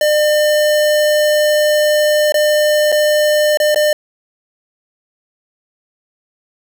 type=tone with dropouts; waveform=square; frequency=602 Hz; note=D5; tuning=43 cents sharp; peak=-11 dBFS; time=0.01-3.93 s; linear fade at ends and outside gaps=2 ms; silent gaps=2.322-2.342 / 2.919-2.924 / 3.573-3.6 / 3.746-3.759 s; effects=none